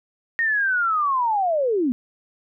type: linear sweep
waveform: sine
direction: down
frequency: 1864.7 to 230 Hz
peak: -18 dBFS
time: 0.39-1.92 s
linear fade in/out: 0 ms
effects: none